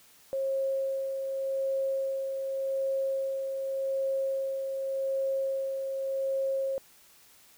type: tone with tremolo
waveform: sine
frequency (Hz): 539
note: C#5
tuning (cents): -49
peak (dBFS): -26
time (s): 0.33-6.78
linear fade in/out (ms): 0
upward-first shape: sine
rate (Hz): 0.86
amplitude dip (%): 40
effects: white hiss -58 dBFS RMS until 7.57 s